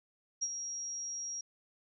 sine tone with ADSR envelope, 5650 Hz, F8, 19 cents sharp, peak -29 dBFS, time 0.41-1.41 s, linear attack 19 ms, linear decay 47 ms, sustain -8 dB, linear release 4 ms, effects none

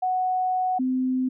sine tone pair in turn, 740 / 257.1 Hz, F#5 / C4, 0 / -30 cents, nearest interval octave + tritone, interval 1830 cents, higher first, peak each -21 dBFS, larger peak neither, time 0.02-0.79 / 0.79-1.29 s, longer first, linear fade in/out 10 ms, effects none

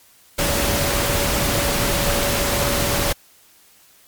sine tone in noise, 569 Hz, C#5, 45 cents sharp, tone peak -26 dBFS, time 0.38-3.13 s, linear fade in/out 10 ms, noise pink, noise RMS -20 dBFS, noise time 0.38-3.13 s, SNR -9 dB, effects white hiss -52 dBFS RMS until 4.07 s + MP3 96 kbps

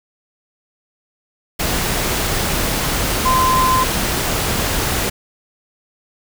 sine tone in noise, 1032 Hz, C6, 24 cents flat, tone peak -13 dBFS, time 3.25-3.84 s, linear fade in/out 10 ms, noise pink, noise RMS -19 dBFS, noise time 1.59-5.1 s, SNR +3 dB, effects none

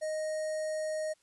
square tone with notch filter, 622.3 Hz, D#5, in tune, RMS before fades -34 dBFS, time 0.01-1.14 s, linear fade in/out 20 ms, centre 3100 Hz, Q 0.57, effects white hiss -70 dBFS RMS until 1.22 s + resampled to 24000 Hz

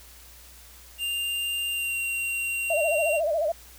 square tone with pitch glide, 2794 to 2756 Hz, F7 to F7, 0 to -24 cents, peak -27 dBFS, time 0.98-3.21 s, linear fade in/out 50 ms, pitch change -24 cents, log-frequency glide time 1.7-1.96 s
sine tone with vibrato, 630 Hz, D#5, 21 cents sharp, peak -22 dBFS, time 2.7-3.52 s, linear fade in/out 5 ms, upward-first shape sine, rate 14 Hz, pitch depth 130 cents each way
effects added 60 Hz sine -51 dBFS peak until 3.78 s + white hiss -50 dBFS RMS until 3.78 s

